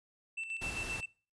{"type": "tone with tremolo", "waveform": "triangle", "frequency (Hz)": 2669, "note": "E7", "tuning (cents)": 21, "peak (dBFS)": -34, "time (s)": [0.37, 1.06], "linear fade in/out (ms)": 10, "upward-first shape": "square", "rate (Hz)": 7.6, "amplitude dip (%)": 60}
{"type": "noise", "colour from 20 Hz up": "pink", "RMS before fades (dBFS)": -42, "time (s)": [0.61, 1.01], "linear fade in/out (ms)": 10}
{"effects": ["noise-tail reverb RT60 0.4 s tail -23 dB re dry", "resampled to 24000 Hz"]}